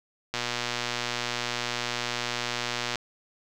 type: click train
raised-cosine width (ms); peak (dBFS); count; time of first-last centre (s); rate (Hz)
0.2; -11; 315; 0.34-2.957; 120
effects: none